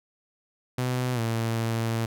sawtooth tone with pitch glide, 125.9 to 114.12 Hz, B2 to A#2, +34 to -36 cents, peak -21 dBFS, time 0.78-2.06 s, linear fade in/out 5 ms, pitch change -170 cents, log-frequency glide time 1.14-1.2 s, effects none

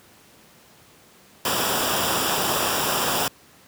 pink noise with comb filter, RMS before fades -23 dBFS, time 1.45-3.28 s, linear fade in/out 2 ms, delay 0.47 ms, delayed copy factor -0.65, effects pink hiss -52 dBFS RMS until 3.67 s + high-pass 100 Hz 12 dB/octave

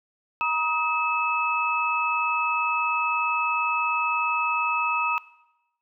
sine tone cluster, 951 / 1262 / 2603 Hz, A#5 / D#6 / E7, +34 / +24 / -22 cents, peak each -26 dBFS, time 0.41-5.18 s, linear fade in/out 0 ms, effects noise-tail reverb RT60 0.9 s tail -19 dB re dry

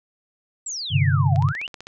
sine exponential two-way sweep, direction down then up, 7920 to 659 to 3078 Hz, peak -27 dBFS, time 0.66-1.67 s, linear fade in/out 5 ms, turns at 1.35 s
sine chord, G suspended fourth, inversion none, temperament just, 98 / 130.67 / 147 Hz, G2 / C3 / D3, 0 / -2 / +2 cents, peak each -20 dBFS, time 0.9-1.53 s, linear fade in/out 50 ms
click train, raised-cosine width 0.2 ms, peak -20 dBFS, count 9, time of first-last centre 1.36-1.87 s, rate 15.7 Hz
effects none

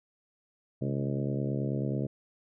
harmonic tone with a mistuned harmonic, 69.3 Hz, C#2, in tune, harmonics 2 / 3 / 4 / 5 / 6 / 7 / 8 / 9, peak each -31 / -35 / -37 / -39 / -41 / -42 / -43 / -44 dBFS, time 0.81-2.07 s, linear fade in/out 10 ms, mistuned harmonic 2, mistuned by -85 cents, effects none

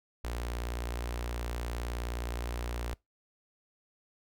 sawtooth tone with notch filter, 59.3 Hz, A#1, 30 cents sharp, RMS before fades -36 dBFS, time 0.24-2.94 s, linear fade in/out 0 ms, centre 160 Hz, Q 0.68, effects noise-tail reverb RT60 0.2 s tail -24 dB re dry

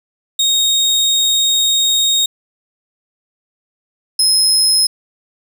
30% pulse tone pair in turn, 3729 / 5133 Hz, A#7 / E8, 0 / -47 cents, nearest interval tritone, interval 553 cents, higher second, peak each -9 / -6 dBFS, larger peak second, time 0.39-2.26 / 4.19-4.87 s, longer first, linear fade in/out 5 ms, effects none

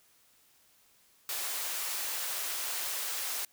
white high-pass noise, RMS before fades -35 dBFS, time 1.29-3.45 s, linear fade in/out 2 ms, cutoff 560 Hz, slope 12 dB/octave, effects white hiss -65 dBFS RMS until 3.52 s

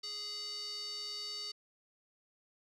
square tone with band-pass filter, 415.3 Hz, G#4, in tune, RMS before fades -42 dBFS, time 0.03-1.52 s, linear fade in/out 10 ms, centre 4600 Hz, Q 7.4, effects none

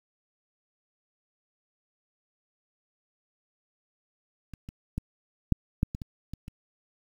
clicks, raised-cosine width 5 ms, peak -29 / -28 / -17 / -8 / -10 / -21 / -24 / -24 / -28 dBFS, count 9, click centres 4.537 / 4.689 / 4.98 / 5.523 / 5.831 / 5.949 / 6.018 / 6.336 / 6.481 s, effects 8-bit

